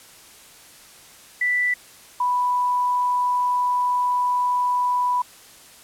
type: tone pair in turn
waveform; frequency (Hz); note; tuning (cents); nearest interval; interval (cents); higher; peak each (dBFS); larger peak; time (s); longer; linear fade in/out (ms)
sine; 1975.5 / 987.8; B6 / B5; 0 / 0; octave; 1200; first; -18; neither; 1.41-1.74 / 2.2-5.22; second; 5
effects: white hiss -47 dBFS RMS until 5.83 s + low-pass 12000 Hz 12 dB/octave